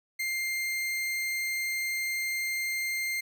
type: tone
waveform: 40% pulse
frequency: 2104 Hz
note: C7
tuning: 9 cents sharp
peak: -28 dBFS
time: 0.19-3.21 s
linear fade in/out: 10 ms
effects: none